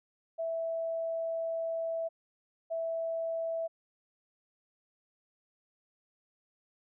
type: tone pair in turn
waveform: sine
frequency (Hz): 658 / 658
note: E5 / E5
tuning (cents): -3 / -3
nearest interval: unison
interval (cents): 0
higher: neither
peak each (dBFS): -31 / -31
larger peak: neither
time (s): 0.38-2.09 / 2.7-3.68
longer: first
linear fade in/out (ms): 20
effects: none